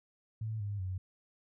sine tone with pitch steps, 110 / 102 / 93 Hz, A2 / G#2 / F#2, 0 / -31 / +9 cents, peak -34 dBFS, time 0.41-0.98 s, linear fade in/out 5 ms, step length 190 ms, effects none

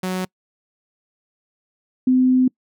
sawtooth / sine tone pair in turn, 185 / 255.8 Hz, F#3 / C4, 0 / -39 cents, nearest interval tritone, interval 561 cents, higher second, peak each -18 / -12 dBFS, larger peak second, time 0.03-0.25 / 2.07-2.48 s, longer second, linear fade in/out 5 ms, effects noise-tail reverb RT60 0.1 s tail -26 dB re dry

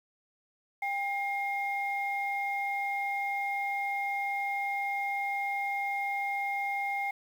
sine tone pair together, 798.2 / 2131 Hz, G5 / C7, +31 / +31 cents, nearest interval octave + perfect fourth, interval 1700 cents, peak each -31 / -32 dBFS, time 0.82-7.11 s, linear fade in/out 5 ms, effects tanh soft clip ceiling -22 dBFS + 9-bit

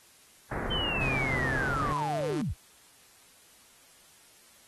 pink low-pass noise, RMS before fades -34 dBFS, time 0.51-1.93 s, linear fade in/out 5 ms, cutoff 2000 Hz, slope 48 dB/octave
sine linear sweep, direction down, 3116 to 34.65 Hz, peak -29 dBFS, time 0.7-2.54 s, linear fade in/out 20 ms
sawtooth tone with pitch glide, 132.1 to 150 Hz, C3 to D3, +17 to +37 cents, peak -30 dBFS, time 1.01-2.42 s, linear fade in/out 5 ms, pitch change +220 cents, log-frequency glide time 1.55-2.03 s
effects white hiss -58 dBFS RMS until 4.67 s + AAC 32 kbps

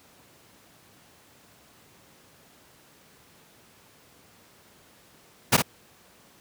pink noise with echo, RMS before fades -17 dBFS, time 5.52-5.57 s, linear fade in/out 10 ms, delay 53 ms, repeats 1, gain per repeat -6 dB, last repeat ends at 5.623 s, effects pink hiss -56 dBFS RMS until 6.4 s + high-pass 100 Hz 12 dB/octave

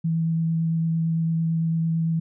sine tone with vibrato, 163.6 Hz, E3, 13 cents flat, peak -20 dBFS, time 0.04-2.2 s, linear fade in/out 10 ms, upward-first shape sine, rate 8.9 Hz, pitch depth 10 cents each way, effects none

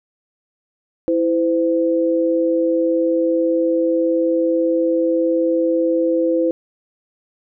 sine tone pair together, 329.6 / 511.3 Hz, E4 / C5, 0 / -40 cents, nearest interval minor sixth, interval 760 cents, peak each -17 dBFS, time 1.08-6.51 s, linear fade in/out 0 ms, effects none

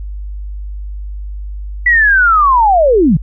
sine linear sweep, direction down, 1975.5 to 135.3 Hz, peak -6 dBFS, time 1.86-3.17 s, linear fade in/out 5 ms, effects added 50 Hz sine -21 dBFS peak until 3.22 s

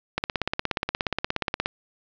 click train, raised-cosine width 0.3 ms, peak -8 dBFS, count 26, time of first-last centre 0.18-1.659 s, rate 16.9 Hz, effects resampled to 16000 Hz + 8-bit

